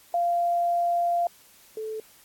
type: tone pair in turn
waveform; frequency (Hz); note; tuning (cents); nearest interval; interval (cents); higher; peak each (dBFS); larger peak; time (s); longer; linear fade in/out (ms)
sine; 693 / 436.6; F5 / A4; -14 / -13; minor sixth; 799; first; -21 / -30; first; 0.14-1.27 / 1.77-2; first; 2
effects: white hiss -55 dBFS RMS until 2.24 s + AAC 64 kbps